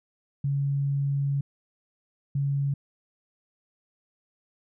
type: tone pair in turn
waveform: sine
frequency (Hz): 140 / 140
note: C#3 / C#3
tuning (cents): +18 / +18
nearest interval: unison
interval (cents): 0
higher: neither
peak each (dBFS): -23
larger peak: neither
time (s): 0.44-1.41 / 2.35-2.74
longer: first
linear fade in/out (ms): 5
effects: none